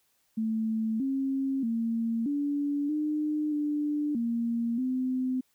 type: tone with pitch steps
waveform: sine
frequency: 221.3 / 269.6 / 228.8 / 287.3 / 302.5 / 296 / 233.1 / 256.6 Hz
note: A3 / C#4 / A#3 / D4 / D#4 / D4 / A#3 / C4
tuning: +10 / -48 / -32 / -38 / -49 / +14 / 0 / -34 cents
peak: -26 dBFS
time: 0.37-5.41 s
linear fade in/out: 10 ms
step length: 630 ms
effects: white hiss -71 dBFS RMS until 5.54 s